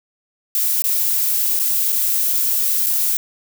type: noise with dropouts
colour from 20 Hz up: violet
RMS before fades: -18 dBFS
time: 0.55-3.17 s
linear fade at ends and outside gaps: 1 ms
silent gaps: 0.821-0.84 / 1.592-1.597 / 1.922-1.926 / 2.862-2.867 s
effects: none